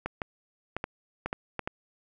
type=clicks; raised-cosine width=0.5 ms; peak=-16 dBFS; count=8; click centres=0.06 / 0.218 / 0.766 / 0.841 / 1.26 / 1.329 / 1.593 / 1.675 s; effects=none